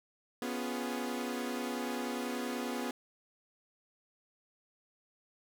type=chord; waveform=sawtooth; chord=C# dominant seventh; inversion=third; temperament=equal; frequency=246.9 / 277.2 / 349.2 / 415.3 Hz; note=B3 / C#4 / E#4 / G#4; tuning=0 / 0 / 0 / 0 cents; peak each=-33 / -38 / -39 / -39 dBFS; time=0.42-2.91 s; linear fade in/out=2 ms; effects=none